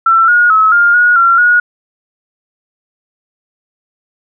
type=tone with pitch steps; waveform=sine; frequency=1342 / 1439 / 1291 / 1407 / 1448 / 1370 / 1449 Hz; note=E6 / F#6 / E6 / F6 / F#6 / F6 / F#6; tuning=+31 / -49 / -37 / +12 / -38 / -34 / -37 cents; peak=-5 dBFS; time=0.06-1.6 s; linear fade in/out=5 ms; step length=220 ms; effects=none